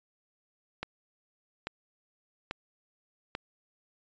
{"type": "click train", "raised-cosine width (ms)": 0.3, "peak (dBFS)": -18, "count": 4, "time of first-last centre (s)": [0.83, 3.351], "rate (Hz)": 1.19, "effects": ["resampled to 16000 Hz"]}